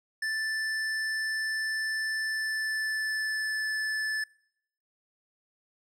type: tone with pitch glide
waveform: square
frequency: 1760 to 1743.8 Hz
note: A6 to A6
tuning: 0 to -16 cents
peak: -29 dBFS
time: 0.22-4.24 s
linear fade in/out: 5 ms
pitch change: -16 cents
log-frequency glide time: 2.24-3.66 s
effects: noise-tail reverb RT60 0.7 s tail -24 dB re dry + low-pass 9000 Hz 12 dB/octave